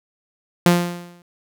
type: tone with exponential decay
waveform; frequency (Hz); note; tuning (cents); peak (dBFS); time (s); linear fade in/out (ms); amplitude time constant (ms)
sawtooth; 174.6; F3; 0; -5; 0.66-1.22; 2; 120
effects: none